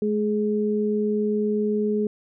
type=tone pair together; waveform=sine; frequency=212.4 / 420 Hz; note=G#3 / G#4; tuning=+39 / +19 cents; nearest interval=octave; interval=1180 cents; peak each=-23 / -23 dBFS; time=0.02-2.07 s; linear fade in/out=2 ms; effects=none